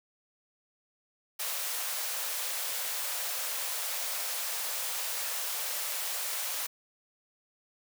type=high-pass noise; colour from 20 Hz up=white; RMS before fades=-34 dBFS; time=1.39-6.67 s; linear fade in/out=10 ms; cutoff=470 Hz; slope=96 dB/octave; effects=none